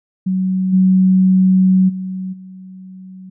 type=tone with level steps; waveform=sine; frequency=187.1 Hz; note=F#3; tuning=20 cents sharp; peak=-14 / -8 / -21 / -32 dBFS; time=0.26-3.3 s; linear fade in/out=10 ms; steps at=0.72 / 1.88 / 2.32 s; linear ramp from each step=20 ms; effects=none